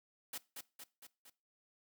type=noise with echo; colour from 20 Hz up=white; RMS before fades=-43 dBFS; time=0.33-0.38 s; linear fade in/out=5 ms; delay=230 ms; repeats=4; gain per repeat=-4 dB; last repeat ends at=1.3 s; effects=noise-tail reverb RT60 0.3 s tail -20 dB re dry + high-pass 200 Hz 12 dB/octave